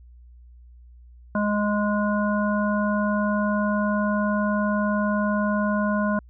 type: harmonic tone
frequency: 207.7 Hz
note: G#3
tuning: in tune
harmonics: 1 / 3 / 5 / 7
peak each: -22 / -27 / -29 / -30 dBFS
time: 1.35-6.19 s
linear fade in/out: 2 ms
effects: added 60 Hz sine -45 dBFS peak until 6.29 s